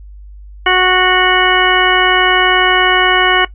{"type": "harmonic tone", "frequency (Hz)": 368.1, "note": "F#4", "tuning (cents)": -9, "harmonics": [1, 2, 3, 4, 5, 6, 8], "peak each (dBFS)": [-16, -16, -16, -16, -16, -16, -16], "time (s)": [0.66, 3.45], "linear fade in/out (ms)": 5, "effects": ["noise-tail reverb RT60 0.1 s tail -18 dB re dry", "added 50 Hz sine -31 dBFS peak until 3.54 s"]}